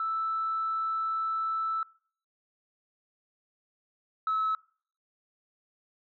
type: tone pair in turn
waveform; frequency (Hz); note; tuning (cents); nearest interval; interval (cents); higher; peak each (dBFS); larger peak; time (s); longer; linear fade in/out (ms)
sine; 1318.5 / 1297.3; E6 / E6; 0 / -28; unison; 28; first; -27 / -24; second; 0-1.83 / 4.27-4.55; first; 2
effects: noise-tail reverb RT60 0.5 s tail -24 dB re dry + tanh soft clip ceiling -22 dBFS